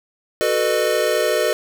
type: chord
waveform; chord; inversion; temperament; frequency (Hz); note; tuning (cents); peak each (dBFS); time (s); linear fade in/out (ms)
square; B dominant seventh; second; equal with one note detuned; 370 / 440 / 493.9 / 608.7; F#4 / A4 / B4 / D#5; 0 / 0 / 0 / -38; -26 / -23 / -23 / -21; 0.41-1.53; 0
effects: none